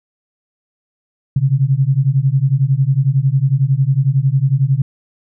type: beating tone pair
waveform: sine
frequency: 130 / 141 Hz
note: C3 / C#3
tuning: -11 / +30 cents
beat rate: 11 Hz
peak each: -14 dBFS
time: 1.36-4.82 s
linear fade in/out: 5 ms
effects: none